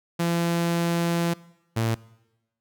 sawtooth tone pair in turn, 170 / 113.46 Hz, F3 / A#2, -46 / -46 cents, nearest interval perfect fifth, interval 700 cents, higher first, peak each -18 dBFS, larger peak neither, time 0.19-1.34 / 1.76-1.95 s, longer first, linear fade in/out 10 ms, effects noise-tail reverb RT60 1.0 s tail -22 dB re dry

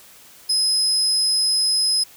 35% pulse tone, 5080 Hz, D#8, 35 cents sharp, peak -14 dBFS, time 0.49-2.04 s, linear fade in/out 10 ms, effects white hiss -47 dBFS RMS until 2.16 s

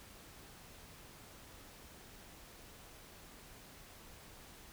silence, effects pink hiss -56 dBFS RMS until 4.72 s

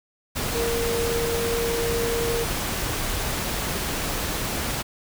sine tone in noise, 466.2 Hz, A#4, in tune, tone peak -24 dBFS, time 0.54-2.45 s, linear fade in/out 20 ms, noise pink, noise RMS -27 dBFS, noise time 0.35-4.83 s, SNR 0 dB, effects none

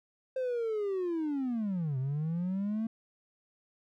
triangle linear two-way sweep, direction down then up, 526 to 127.6 to 227.3 Hz, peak -27 dBFS, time 0.36-2.87 s, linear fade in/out 5 ms, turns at 1.98 s, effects tanh soft clip ceiling -24 dBFS

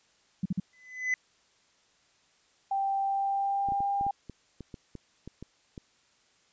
sine tone bursts, 185 Hz, F#3, in tune, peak -25 dBFS, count 3, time 0.43-0.6 s, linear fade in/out 5 ms, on 26 ms, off 46 ms
triangle tone with exponential growth, 2013 Hz, B6, 33 cents sharp, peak -21 dBFS, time 0.73-1.14 s, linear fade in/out 1 ms, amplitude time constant 89 ms
sine tone with pitch glide, 785 to 799.6 Hz, G5 to G5, +2 to +34 cents, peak -26 dBFS, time 2.71-4.11 s, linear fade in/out 5 ms, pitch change +32 cents, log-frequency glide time 3.03-3.86 s
clicks, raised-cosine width 3 ms, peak -28 dBFS, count 12, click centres 3.687 / 3.721 / 3.805 / 4.011 / 4.066 / 4.297 / 4.607 / 4.742 / 4.953 / 5.276 / 5.426 / 5.778 s
effects white hiss -66 dBFS RMS until 6.52 s + resampled to 16000 Hz

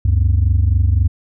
sine tone pair together, 71.1 / 94.91 Hz, C#2 / F#2, +45 / +45 cents, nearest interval perfect fourth, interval 500 cents, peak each -12 dBFS, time 0.05-1.08 s, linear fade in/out 5 ms, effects tanh soft clip ceiling -7 dBFS

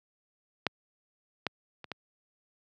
clicks, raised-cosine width 0.3 ms, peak -10 / -13 / -26 / -20 dBFS, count 4, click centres 0.667 / 1.467 / 1.843 / 1.917 s, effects high-pass 100 Hz 12 dB/octave

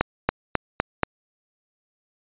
accelerating click train, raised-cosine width 0.5 ms, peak -3 dBFS, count 5, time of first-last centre 0.01-1.033 s, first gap 280 ms, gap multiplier 0.94, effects resampled to 8000 Hz

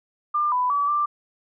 sine tone with pitch steps, 1196 / 996 / 1147 / 1181 Hz, D6 / B5 / D6 / D6, +31 / +14 / -41 / +9 cents, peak -19 dBFS, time 0.34-1.06 s, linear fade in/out 10 ms, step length 180 ms, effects none

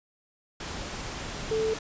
sine tone in noise, 440 Hz, A4, in tune, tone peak -24 dBFS, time 1.51-1.74 s, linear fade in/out 5 ms, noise pink, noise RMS -36 dBFS, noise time 0.6-1.79 s, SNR +9 dB, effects resampled to 16000 Hz

